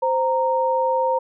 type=tone pair together; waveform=sine; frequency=520.8 / 928 Hz; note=C5 / A#5; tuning=-8 / -8 cents; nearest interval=minor seventh; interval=1000 cents; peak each=-20 dBFS; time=0.02-1.19 s; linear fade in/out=10 ms; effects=none